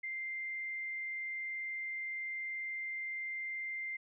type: tone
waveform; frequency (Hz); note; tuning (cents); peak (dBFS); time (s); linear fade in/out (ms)
sine; 2093; C7; 0; -37; 0.03-3.97; 10
effects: none